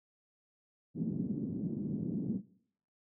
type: band-pass noise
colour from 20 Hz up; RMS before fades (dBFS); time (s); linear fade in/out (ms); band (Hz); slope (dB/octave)
pink; -36; 0.94-2.41; 50; 160 to 270; 24
effects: noise-tail reverb RT60 0.6 s tail -18 dB re dry